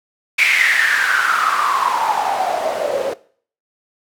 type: noise with band-pass filter sweep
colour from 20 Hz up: white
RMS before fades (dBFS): -17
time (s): 0.38-3.14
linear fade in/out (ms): 10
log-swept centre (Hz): 2300 to 500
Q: 8.7
effects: noise-tail reverb RT60 0.5 s tail -20 dB re dry